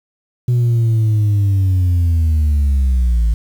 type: linear sweep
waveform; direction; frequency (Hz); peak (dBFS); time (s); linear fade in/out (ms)
sine; down; 123.47 to 54; -8; 0.48-3.34; 5
effects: tanh soft clip ceiling -10 dBFS + 7-bit